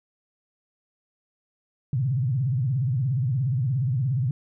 sine tone with vibrato, 128.7 Hz, C3, 28 cents flat, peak -21 dBFS, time 1.93-4.31 s, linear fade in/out 2 ms, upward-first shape sine, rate 17 Hz, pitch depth 220 cents each way, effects none

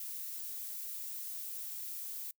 violet noise, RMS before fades -42 dBFS, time 0-2.31 s, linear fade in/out 2 ms, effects noise-tail reverb RT60 0.1 s tail -26 dB re dry

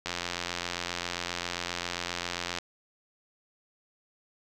click train, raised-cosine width 0.2 ms, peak -14 dBFS, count 222, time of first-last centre 0.06-2.586 s, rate 87.5 Hz, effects none

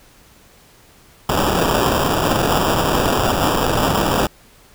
violet noise with sample-and-hold, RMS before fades -17 dBFS, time 1.29-4.27 s, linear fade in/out 5 ms, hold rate 2100 Hz, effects pink hiss -49 dBFS RMS until 4.74 s

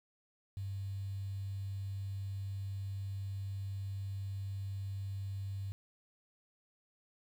sine tone with quantisation, 98 Hz, G2, in tune, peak -37 dBFS, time 0.57-5.72 s, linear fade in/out 0 ms, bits 10, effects none

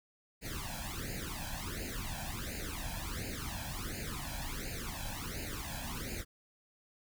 pink noise with flanger, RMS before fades -40 dBFS, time 0.41-6.25 s, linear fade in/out 50 ms, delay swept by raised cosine 0.43 to 1.25 ms, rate 1.4 Hz, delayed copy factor +1, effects none

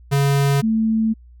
square / sine tone pair in turn, 140 / 221.5 Hz, C#3 / A3, +18 / +12 cents, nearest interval minor sixth, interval 794 cents, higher second, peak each -15 dBFS, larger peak neither, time 0.11-0.62 / 0.62-1.14 s, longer second, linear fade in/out 20 ms, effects added 60 Hz sine -42 dBFS peak until 1.4 s

